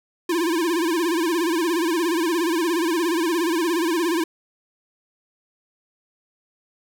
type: tone with vibrato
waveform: square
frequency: 335.7 Hz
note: E4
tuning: 32 cents sharp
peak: -20 dBFS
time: 0.29-4.24 s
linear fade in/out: 5 ms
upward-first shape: sine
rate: 17 Hz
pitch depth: 120 cents each way
effects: none